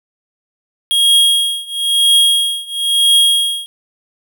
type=tone with tremolo; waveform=square; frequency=3273 Hz; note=G#7; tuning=26 cents flat; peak=-7 dBFS; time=0.91-3.66 s; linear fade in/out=0 ms; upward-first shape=triangle; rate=1 Hz; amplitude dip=95%; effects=none